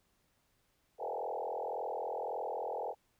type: tone with frequency modulation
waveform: sine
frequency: 653 Hz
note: E5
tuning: 17 cents flat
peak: -35 dBFS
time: 0.98-2.95 s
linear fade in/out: 50 ms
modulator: 41.8 Hz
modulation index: 5.2
effects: pink hiss -75 dBFS RMS until 3.19 s